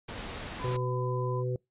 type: noise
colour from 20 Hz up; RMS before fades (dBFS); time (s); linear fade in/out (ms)
pink; -39; 0.08-0.77; 10
type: tone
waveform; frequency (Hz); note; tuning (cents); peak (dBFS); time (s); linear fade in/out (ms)
sine; 1006; B5; +32; -37; 0.58-1.44; 50
type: harmonic tone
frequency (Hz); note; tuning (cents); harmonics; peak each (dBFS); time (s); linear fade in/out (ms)
125.3; B2; +25; 1 / 3 / 4; -30 / -35 / -36; 0.64-1.56; 2
effects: noise-tail reverb RT60 0.2 s tail -26 dB re dry + resampled to 8000 Hz